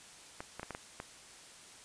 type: clicks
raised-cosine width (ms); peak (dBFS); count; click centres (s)
0.5; -25; 6; 0.405 / 0.596 / 0.631 / 0.707 / 0.749 / 1.001
effects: white hiss -54 dBFS RMS until 1.84 s + resampled to 22050 Hz